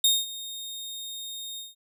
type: tone with ADSR envelope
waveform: sawtooth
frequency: 3700 Hz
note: A#7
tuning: 14 cents flat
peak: -14 dBFS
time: 0.04-1.75 s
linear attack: 4 ms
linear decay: 210 ms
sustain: -18 dB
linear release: 170 ms
effects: none